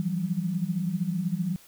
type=tone cluster; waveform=sine; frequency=164.7 / 177.4 / 193.1 Hz; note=E3 / F3 / G3; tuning=-1 / +27 / -26 cents; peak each=-30 dBFS; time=0-1.56 s; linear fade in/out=0 ms; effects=white hiss -54 dBFS RMS until 1.67 s